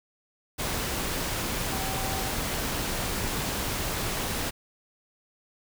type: tone in noise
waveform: sine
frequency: 770 Hz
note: G5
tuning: 31 cents flat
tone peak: -36 dBFS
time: 1.72-2.31 s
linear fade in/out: 20 ms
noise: pink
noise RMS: -30 dBFS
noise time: 0.58-4.51 s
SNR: -9 dB
effects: none